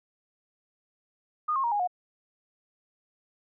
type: tone with pitch steps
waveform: sine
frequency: 1227 / 1074.4 / 940.7 / 823.7 / 721.2 Hz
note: D#6 / C6 / A#5 / G#5 / F#5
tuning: -25 / +46 / +15 / -14 / -45 cents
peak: -24 dBFS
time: 1.48-1.875 s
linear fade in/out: 10 ms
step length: 79 ms
effects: none